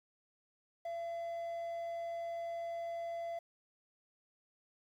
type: tone with quantisation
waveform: triangle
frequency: 677 Hz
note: E5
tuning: 46 cents sharp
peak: -36 dBFS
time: 0.85-3.39 s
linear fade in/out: 5 ms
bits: 11
effects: none